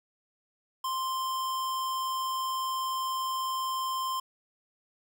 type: tone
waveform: square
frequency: 1046.5 Hz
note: C6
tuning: in tune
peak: -30 dBFS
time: 0.84-4.2 s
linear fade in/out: 5 ms
effects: none